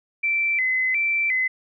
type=tone with vibrato; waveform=sine; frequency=2182 Hz; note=C#7; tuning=28 cents flat; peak=-19 dBFS; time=0.23-1.48 s; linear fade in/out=10 ms; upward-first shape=square; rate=1.4 Hz; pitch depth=120 cents each way; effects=none